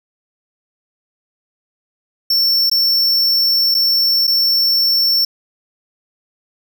square tone with dropouts, 5420 Hz, E8, 47 cents sharp, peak -12 dBFS, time 2.3-5.25 s, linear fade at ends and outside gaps 5 ms, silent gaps 2.698-2.714 / 3.745-3.748 / 4.271-4.276 s, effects 8-bit

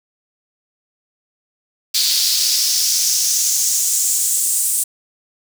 pink noise with high-pass filter sweep, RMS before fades -17 dBFS, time 1.94-4.84 s, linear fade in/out 10 ms, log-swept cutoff 4300 to 8700 Hz, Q 3.1, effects none

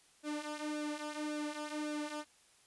sawtooth tone with flanger, 300 Hz, D4, 37 cents sharp, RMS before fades -40 dBFS, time 0.23-2.25 s, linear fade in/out 50 ms, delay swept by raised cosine 0.96 to 3.86 ms, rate 1.8 Hz, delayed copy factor -0.7, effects white hiss -66 dBFS RMS until 2.66 s + resampled to 24000 Hz

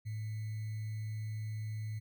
sine tone with sample-and-hold, 108.2 Hz, A2, 29 cents flat, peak -36 dBFS, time 0.05-2 s, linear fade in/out 20 ms, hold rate 2100 Hz, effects none

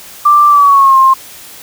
sine tone with pitch glide, 1178 to 1061.7 Hz, D6 to C6, +5 to +25 cents, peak -3 dBFS, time 0.25-1.14 s, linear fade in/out 10 ms, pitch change -180 cents, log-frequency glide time 0.48-0.97 s, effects white hiss -33 dBFS RMS until 1.62 s

